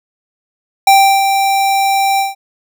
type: tone with ADSR envelope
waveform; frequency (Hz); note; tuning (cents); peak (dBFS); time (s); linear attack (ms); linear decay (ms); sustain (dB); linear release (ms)
square; 784; G5; 0; -4; 0.87-2.35; 4; 340; -7; 160
effects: none